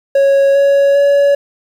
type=tone with pitch steps; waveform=triangle; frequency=552 / 558.7 / 565.6 Hz; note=C#5 / C#5 / C#5; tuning=-7 / +13 / +35 cents; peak=-5 dBFS; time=0.15-1.35 s; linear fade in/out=5 ms; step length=400 ms; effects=7-bit